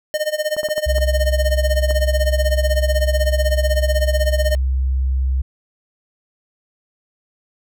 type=tone with tremolo; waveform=square; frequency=610 Hz; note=D#5; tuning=34 cents flat; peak=-16 dBFS; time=0.14-4.55 s; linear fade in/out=0 ms; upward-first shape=sine; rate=16 Hz; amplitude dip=90%
type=clicks; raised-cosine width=1 ms; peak=-18 dBFS; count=6; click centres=0.566 / 0.632 / 0.687 / 0.78 / 0.983 / 1.908 s
type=tone; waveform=sine; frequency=65.41 Hz; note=C2; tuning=in tune; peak=-15 dBFS; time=0.86-5.42 s; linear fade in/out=10 ms
effects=none